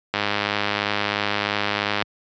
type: click train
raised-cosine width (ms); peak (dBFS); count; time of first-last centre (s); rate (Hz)
0.3; -5; 195; 0.14-2.023; 103
effects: high-pass 100 Hz 12 dB/octave + resampled to 16000 Hz